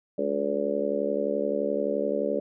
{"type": "harmonic tone with a mistuned harmonic", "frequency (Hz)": 71.6, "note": "D2", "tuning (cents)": -43, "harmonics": [3, 4, 5, 6, 7, 8], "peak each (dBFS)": [-34, -33, -35, -30, -31, -29], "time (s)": [0.18, 2.4], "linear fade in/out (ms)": 5, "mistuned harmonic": 3, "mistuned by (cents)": -59, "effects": []}